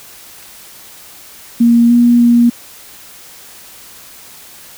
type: tone with pitch steps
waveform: sine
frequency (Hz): 235 / 239.3 / 237.6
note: A#3 / A#3 / A#3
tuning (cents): +14 / +46 / +33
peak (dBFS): -5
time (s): 1.6-2.5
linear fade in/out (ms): 10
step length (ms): 300
effects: white hiss -37 dBFS RMS until 4.77 s